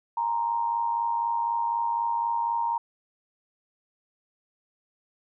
sine tone with amplitude modulation, 932.3 Hz, A#5, in tune, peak -21 dBFS, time 0.17-2.78 s, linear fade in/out 5 ms, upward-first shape sine, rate 104 Hz, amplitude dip 60%, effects none

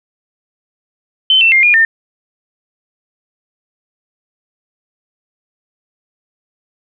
sine tone with pitch steps, 3068 / 2682 / 2115 / 2427 / 1809 Hz, G7 / E7 / C7 / D#7 / A6, -38 / +29 / +18 / -44 / +48 cents, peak -6 dBFS, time 1.3-1.85 s, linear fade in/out 2 ms, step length 110 ms, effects none

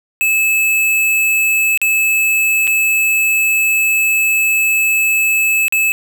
square tone with dropouts, 2605 Hz, E7, 21 cents flat, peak -12 dBFS, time 0.21-5.92 s, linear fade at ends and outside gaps 0 ms, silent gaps 1.775-1.816 / 2.671-2.676 / 5.682-5.724 s, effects none

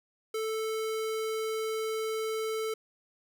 square tone, 440 Hz, A4, in tune, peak -31 dBFS, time 0.34-2.74 s, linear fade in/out 5 ms, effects none

